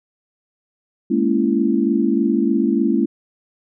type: chord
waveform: sine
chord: A# half-diminished seventh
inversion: third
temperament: just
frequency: 209.8 / 233.1 / 279.7 / 335.6 Hz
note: G#3 / A#3 / C#4 / E4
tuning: +18 / 0 / +16 / +31 cents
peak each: -20 dBFS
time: 1.1-3.06 s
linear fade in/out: 10 ms
effects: none